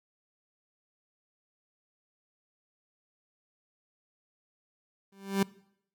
30% pulse tone with exponential growth, 196 Hz, G3, in tune, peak -19 dBFS, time 5.12-5.43 s, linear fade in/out 5 ms, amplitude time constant 67 ms, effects noise-tail reverb RT60 0.7 s tail -22 dB re dry

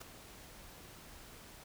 pink noise with ADSR envelope, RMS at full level -44 dBFS, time 0-1.64 s, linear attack 17 ms, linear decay 3 ms, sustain -10 dB, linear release 8 ms, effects none

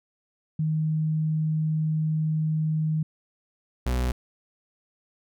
sine / 40% pulse tone pair in turn, 156.3 / 62.03 Hz, D#3 / B1, +8 / +8 cents, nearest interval octave + major third, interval 1600 cents, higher first, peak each -22 dBFS, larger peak neither, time 0.59-3.03 / 3.86-4.12 s, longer first, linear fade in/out 5 ms, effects none

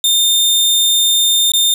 sawtooth tone with dropouts, 3624 Hz, A#7, 50 cents flat, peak -7 dBFS, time 0.04-1.74 s, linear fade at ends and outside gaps 2 ms, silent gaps 1.519-1.536 s, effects none

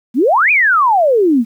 sine exponential two-way sweep, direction up then down, 215.2 to 2552 to 215.2 Hz, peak -8 dBFS, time 0.14-1.45 s, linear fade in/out 50 ms, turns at 0.51 s, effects 8-bit

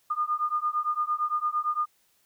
sine beating tone pair, 1213 / 1221.8 Hz, D#6 / D#6, -44 / -32 cents, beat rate 8.8 Hz, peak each -28 dBFS, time 0.1-1.86 s, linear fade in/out 10 ms, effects white hiss -67 dBFS RMS until 2.25 s

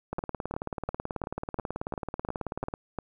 two click trains, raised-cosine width 1 ms, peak -18 / -18 dBFS, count 49 / 9, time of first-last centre 0.13-2.739 / 0.19-2.987 s, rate 18.4 / 2.86 Hz, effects 10-bit

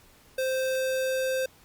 square tone, 522 Hz, C5, 4 cents flat, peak -26 dBFS, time 0.38-1.46 s, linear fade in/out 5 ms, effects pink hiss -57 dBFS RMS until 1.64 s + Opus 48 kbps

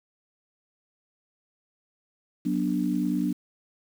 sine chord, B minor, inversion second, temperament equal with one note detuned, 185 / 243.3 / 293.7 Hz, F#3 / B3 / D4, 0 / -26 / 0 cents, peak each -28 / -28 / -27 dBFS, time 2.45-3.33 s, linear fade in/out 10 ms, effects 8-bit

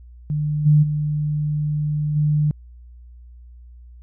sine tone with level steps, 150 Hz, D3, 37 cents sharp, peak -19 / -10 / -19 / -15 dBFS, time 0.3-2.51 s, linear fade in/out 0 ms, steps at 0.65 / 0.82 / 2.15 s, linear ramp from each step 20 ms, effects added 60 Hz sine -40 dBFS peak until 4.02 s

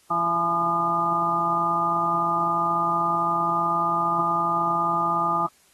harmonic tone with a mistuned harmonic, 169.3 Hz, E3, 46 cents sharp, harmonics 1 / 2 / 4 / 5 / 6 / 7, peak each -34 / -34 / -31 / -27 / -32 / -22 dBFS, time 0.1-5.47 s, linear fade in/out 10 ms, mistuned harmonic 7, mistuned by +44 cents, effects white hiss -59 dBFS RMS until 5.73 s + AAC 32 kbps

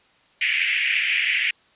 white band-pass noise, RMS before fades -22 dBFS, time 0.41-1.51 s, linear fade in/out 5 ms, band 1900 to 2800 Hz, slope 48 dB/octave, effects white hiss -58 dBFS RMS until 1.75 s + resampled to 8000 Hz

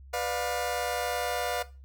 sawtooth chord, B diminished, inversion none, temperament just, 493.9 / 592.7 / 711.2 Hz, B4 / D5 / F5, 0 / +16 / +31 cents, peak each -29 / -31 / -28 dBFS, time 0.13-1.63 s, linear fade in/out 10 ms, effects noise-tail reverb RT60 0.3 s tail -17 dB re dry + added 67 Hz sine -46 dBFS peak until 1.84 s

